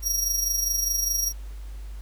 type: tone with amplitude modulation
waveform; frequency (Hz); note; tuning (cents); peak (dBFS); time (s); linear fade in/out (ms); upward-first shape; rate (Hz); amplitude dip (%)
sawtooth; 5660; F8; +22; -18; 0.02-1.33; 50; sine; 24.9; 55
effects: added 50 Hz sine -34 dBFS peak until 2.01 s + pink hiss -54 dBFS RMS until 2.01 s